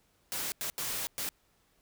white noise bursts at uneven times, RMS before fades -35 dBFS, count 4, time 0.32-0.52 / 0.61-0.7 / 0.78-1.07 / 1.18-1.29 s, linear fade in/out 0 ms, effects pink hiss -70 dBFS RMS until 1.81 s

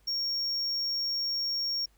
triangle tone, 5540 Hz, F8, 15 cents flat, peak -27 dBFS, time 0.07-1.86 s, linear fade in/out 10 ms, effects added 50 Hz sine -62 dBFS peak until 1.97 s + pink hiss -68 dBFS RMS until 1.97 s

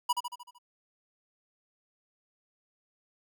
square tone with echo, 974 Hz, B5, 24 cents flat, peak -24 dBFS, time 0.09-0.13 s, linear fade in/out 10 ms, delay 76 ms, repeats 6, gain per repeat -5 dB, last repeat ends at 0.586 s, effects none

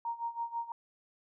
sine tone with tremolo, 932.3 Hz, A#5, in tune, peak -31 dBFS, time 0.05-0.72 s, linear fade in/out 2 ms, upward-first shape sine, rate 6.1 Hz, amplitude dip 85%, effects none

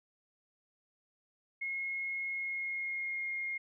sine tone with pitch glide, 2162 to 2136 Hz, C#7 to C7, -44 to +35 cents, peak -34 dBFS, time 1.61-3.58 s, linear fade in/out 10 ms, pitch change -21 cents, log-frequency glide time 2.31-3.3 s, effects none

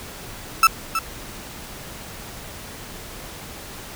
35% pulse tone with echo, 1318.5 Hz, E6, in tune, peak -8 dBFS, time 0.63-0.67 s, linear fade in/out 2 ms, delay 320 ms, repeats 1, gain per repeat -10 dB, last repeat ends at 0.99 s, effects pink hiss -37 dBFS RMS until 3.95 s

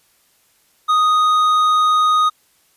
sine tone with hard clipping, 1244.5 Hz, D#6, in tune, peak -13 dBFS, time 0.88-2.3 s, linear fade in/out 20 ms, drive 6 dB, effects white hiss -58 dBFS RMS until 2.76 s + resampled to 32000 Hz

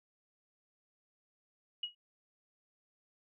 sine tone with exponential decay, 2900 Hz, F#7, 35 cents flat, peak -31 dBFS, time 1.83-1.95 s, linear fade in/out 5 ms, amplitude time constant 25 ms, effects none

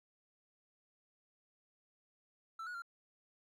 triangle tone with pitch steps, 1329 / 1455 / 1383 Hz, E6 / F#6 / F6, +14 / -29 / -17 cents, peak -40 dBFS, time 2.59-2.821 s, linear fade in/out 5 ms, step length 77 ms, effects none

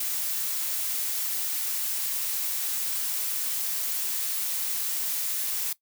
blue noise, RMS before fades -29 dBFS, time 0-5.73 s, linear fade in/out 5 ms, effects noise-tail reverb RT60 0.1 s tail -18 dB re dry

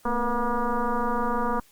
sine tone with frequency modulation, 487.1 Hz, B4, 24 cents flat, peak -22 dBFS, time 0.05-1.6 s, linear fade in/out 5 ms, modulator 237 Hz, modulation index 3.3, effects white hiss -58 dBFS RMS until 1.71 s + Opus 48 kbps

